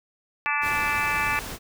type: harmonic tone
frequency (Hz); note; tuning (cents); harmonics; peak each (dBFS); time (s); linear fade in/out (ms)
291.5; D4; -13; 3 / 4 / 5 / 6 / 7 / 8 / 9; -30 / -29 / -33 / -29 / -33 / -29 / -30; 0.46-1.39; 0
type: noise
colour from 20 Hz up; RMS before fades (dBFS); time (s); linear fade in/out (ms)
pink; -35; 0.61-1.59; 50
effects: none